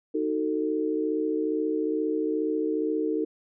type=chord; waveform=sine; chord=D# diminished; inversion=none; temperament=just; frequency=311.1 / 373.4 / 448 Hz; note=D#4 / F#4 / A4; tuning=0 / +16 / +31 cents; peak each=-27 / -32 / -28 dBFS; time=0.14-3.25 s; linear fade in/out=10 ms; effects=none